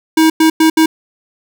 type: tone bursts at uneven times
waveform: square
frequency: 319.1 Hz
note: D#4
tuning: 44 cents sharp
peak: -7 dBFS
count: 4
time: 0.17-0.3 / 0.4-0.5 / 0.6-0.7 / 0.77-0.86 s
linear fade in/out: 5 ms
effects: none